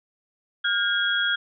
sine tone cluster, 1419 / 1611 / 3313 Hz, F6 / G6 / G#7, +27 / +47 / -5 cents, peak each -25 dBFS, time 0.64-1.36 s, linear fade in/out 10 ms, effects none

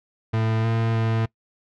40% pulse tone with pitch steps, 111.4 / 113.5 / 112.6 Hz, A2 / A#2 / A2, +22 / -46 / +40 cents, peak -19 dBFS, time 0.33-1.26 s, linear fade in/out 10 ms, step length 310 ms, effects noise-tail reverb RT60 0.1 s tail -22 dB re dry + low-pass 3000 Hz 12 dB/octave

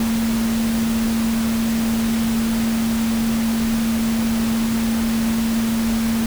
sine tone in noise, 226.7 Hz, A#3, 48 cents flat, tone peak -17 dBFS, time 0-6.26 s, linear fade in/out 2 ms, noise pink, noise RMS -28 dBFS, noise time 0-6.26 s, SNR +8 dB, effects none

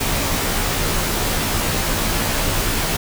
pink noise with comb filter, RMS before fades -20 dBFS, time 0-2.97 s, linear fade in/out 10 ms, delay 16 ms, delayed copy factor -0.95, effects none

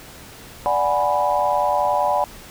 sine chord, G# half-diminished seventh, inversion second, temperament equal, 587.3 / 740 / 830.6 / 987.8 Hz, D5 / F#5 / G#5 / B5, 0 / 0 / 0 / 0 cents, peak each -22 dBFS, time 0.66-2.24 s, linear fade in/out 0 ms, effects pink hiss -41 dBFS RMS until 2.5 s

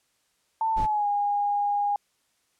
sine tone with pitch glide, 891 to 817.1 Hz, A5 to G#5, +22 to -28 cents, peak -22 dBFS, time 0.61-1.96 s, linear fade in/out 2 ms, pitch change -150 cents, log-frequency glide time 0.73-1.07 s
brown noise, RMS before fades -30 dBFS, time 0.76-0.87 s, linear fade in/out 20 ms
effects white hiss -70 dBFS RMS until 2.59 s + low-pass 10000 Hz 12 dB/octave

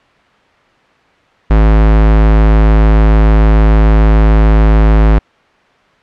square tone, 53.4 Hz, G#1, 49 cents sharp, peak -5 dBFS, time 1.5-5.19 s, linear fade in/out 10 ms, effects white hiss -48 dBFS RMS until 6.02 s + low-pass 2000 Hz 12 dB/octave

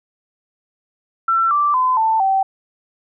sine tone with pitch steps, 1345 / 1170.9 / 1019.3 / 887.4 / 772.5 Hz, E6 / D6 / C6 / A5 / G5, +34 / -6 / -46 / +14 / -26 cents, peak -13 dBFS, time 1.28-2.43 s, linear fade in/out 5 ms, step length 230 ms, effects none

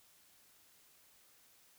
silence, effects white hiss -66 dBFS RMS until 1.78 s

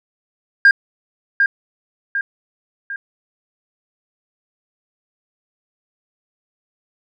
sine tone with echo, 1610 Hz, G6, 46 cents sharp, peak -3 dBFS, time 0.65-0.71 s, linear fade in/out 2 ms, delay 750 ms, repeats 3, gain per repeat -7 dB, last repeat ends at 2.96 s, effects tanh soft clip ceiling -4 dBFS

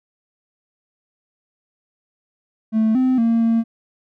triangle tone with pitch steps, 220 / 257.6 / 229.6 / 228.3 Hz, A3 / C4 / A#3 / A#3, 0 / -27 / -26 / -36 cents, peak -11 dBFS, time 2.72-3.64 s, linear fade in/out 50 ms, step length 230 ms, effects tanh soft clip ceiling -8 dBFS

